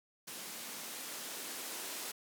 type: noise with band-pass filter sweep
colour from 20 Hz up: violet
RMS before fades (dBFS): -44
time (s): 0.27-2.12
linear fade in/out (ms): 10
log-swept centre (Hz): 200 to 310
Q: 1.5
effects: none